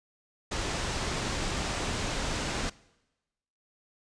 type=low-pass noise; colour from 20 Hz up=pink; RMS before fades=-32 dBFS; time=0.51-2.7 s; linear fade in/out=10 ms; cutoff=8000 Hz; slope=24 dB/octave; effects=noise-tail reverb RT60 1.0 s tail -22 dB re dry + resampled to 22050 Hz